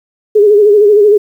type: tone with vibrato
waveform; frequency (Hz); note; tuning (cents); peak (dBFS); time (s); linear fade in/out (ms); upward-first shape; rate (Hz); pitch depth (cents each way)
sine; 415.3; G#4; 0; -3; 0.35-1.18; 10; sine; 13; 63
effects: 7-bit